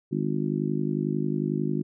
harmonic tone, 51.1 Hz, G#1, 27 cents flat, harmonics 3 / 4 / 5 / 6 / 7, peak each -29 / -30 / -31 / -32 / -32 dBFS, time 0.11-1.83 s, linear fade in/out 20 ms, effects none

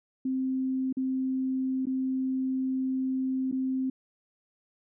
sine tone with dropouts, 261.6 Hz, C4, in tune, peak -26 dBFS, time 0.25-3.9 s, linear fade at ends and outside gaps 5 ms, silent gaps 0.927-0.969 / 1.856-1.868 / 3.515-3.524 s, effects none

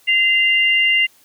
sine tone pair together, 2064 / 2794 Hz, C7 / F7, -24 / 0 cents, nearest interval perfect fourth, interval 524 cents, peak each -15 dBFS, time 0.07-1.07 s, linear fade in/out 20 ms, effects white hiss -53 dBFS RMS until 1.24 s + high-pass 80 Hz 12 dB/octave

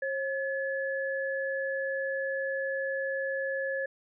sine tone pair together, 539 / 1711.2 Hz, C#5 / A6, -49 / -49 cents, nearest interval octave + minor sixth, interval 2000 cents, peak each -31 / -33 dBFS, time 0.02-3.86 s, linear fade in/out 5 ms, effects none

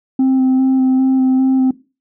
sine tone with vibrato, 261.6 Hz, C4, in tune, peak -7 dBFS, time 0.19-1.71 s, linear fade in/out 5 ms, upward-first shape square, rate 2.5 Hz, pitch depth 11 cents each way, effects noise-tail reverb RT60 0.3 s tail -19 dB re dry + tanh soft clip ceiling -9 dBFS

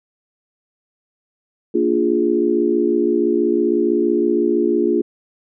sine chord, Bb dominant seventh, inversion none, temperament equal, 233.1 / 293.7 / 349.2 / 415.3 Hz, Bb3 / D4 / F4 / Ab4, 0 / 0 / 0 / 0 cents, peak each -22 / -21 / -17 / -20 dBFS, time 1.74-5.02 s, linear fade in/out 10 ms, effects none

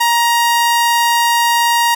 sawtooth tone, 941 Hz, A#5, 16 cents sharp, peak -7 dBFS, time 0-1.95 s, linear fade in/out 10 ms, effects none

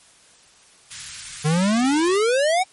white band-stop noise, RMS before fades -34 dBFS, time 0.9-2.18 s, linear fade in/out 20 ms, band 160 to 1300 Hz, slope 24 dB/octave
square exponential sweep, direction up, 146.83 to 772 Hz, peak -17 dBFS, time 1.44-2.64 s, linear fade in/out 20 ms
effects white hiss -52 dBFS RMS until 2.72 s + MP3 48 kbps

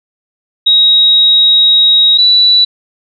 sine tone pair in turn, 3800 / 3950 Hz, A#7 / B7, +33 / 0 cents, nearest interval minor second, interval 67 cents, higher second, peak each -4 dBFS, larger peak neither, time 0.66-2.18 / 2.18-2.65 s, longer first, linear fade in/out 10 ms, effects none

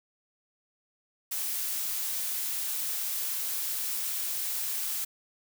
blue noise, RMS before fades -32 dBFS, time 1.31-5.05 s, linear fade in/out 10 ms, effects none

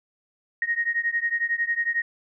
sine beating tone pair, 1864.7 / 1875.7 Hz, A#6 / A#6, 0 / +10 cents, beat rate 11 Hz, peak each -25 / -26 dBFS, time 0.62-2.02 s, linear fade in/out 2 ms, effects none

